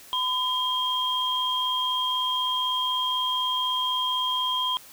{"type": "tone pair together", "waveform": "sine", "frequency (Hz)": [1012, 3218], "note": ["B5", "G7"], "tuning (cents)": [42, 45], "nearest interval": "octave + minor sixth", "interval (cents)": 2003, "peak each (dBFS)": [-27, -25], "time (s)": [0.13, 4.77], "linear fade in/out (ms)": 0, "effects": ["white hiss -48 dBFS RMS until 4.92 s"]}